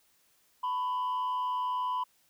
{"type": "tone with frequency modulation", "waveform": "sine", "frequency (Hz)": 1000, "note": "B5", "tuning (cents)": 21, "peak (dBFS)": -26, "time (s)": [0.63, 2.04], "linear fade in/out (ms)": 10, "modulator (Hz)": 98.8, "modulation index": 0.41, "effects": ["tanh soft clip ceiling -28 dBFS", "white hiss -68 dBFS RMS until 2.29 s"]}